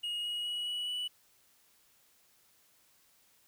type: tone with pitch steps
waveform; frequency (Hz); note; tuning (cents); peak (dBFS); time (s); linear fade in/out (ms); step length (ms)
triangle; 2876 / 2896 / 2916 / 2936 / 2957; F#7 / F#7 / F#7 / F#7 / F#7; -50 / -38 / -26 / -14 / -2; -32; 0.03-1.08; 10; 210
effects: white hiss -67 dBFS RMS until 3.47 s